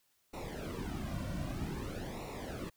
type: noise with flanger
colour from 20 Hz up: brown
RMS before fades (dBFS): -40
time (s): 0.33-2.7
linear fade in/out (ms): 10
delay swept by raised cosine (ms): 0.62 to 2.42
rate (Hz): 0.52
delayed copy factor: -0.8
effects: white hiss -74 dBFS RMS until 2.76 s